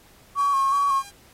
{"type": "tone with vibrato", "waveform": "sine", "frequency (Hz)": 1108.7, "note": "C#6", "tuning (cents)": 0, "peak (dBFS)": -18, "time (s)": [0.35, 1.03], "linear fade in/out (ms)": 50, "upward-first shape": "square", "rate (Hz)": 2.7, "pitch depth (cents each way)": 32}
{"type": "tone with tremolo", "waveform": "5% pulse", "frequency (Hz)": 804, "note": "G5", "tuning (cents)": 44, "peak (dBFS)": -26, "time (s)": [0.36, 1.12], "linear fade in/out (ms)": 50, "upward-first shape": "sine", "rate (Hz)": 5.5, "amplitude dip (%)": 30}
{"effects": ["pink hiss -54 dBFS RMS until 1.33 s", "AAC 48 kbps"]}